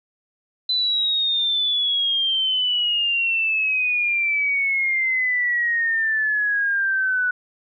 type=exponential sweep; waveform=sine; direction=down; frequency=4027 to 1475 Hz; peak=-18 dBFS; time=0.69-7.31 s; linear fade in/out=5 ms; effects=none